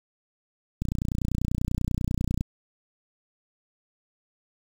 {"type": "click train", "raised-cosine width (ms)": 5, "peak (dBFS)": -14, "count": 49, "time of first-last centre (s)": [0.82, 2.409], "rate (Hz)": 30.2, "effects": ["7-bit"]}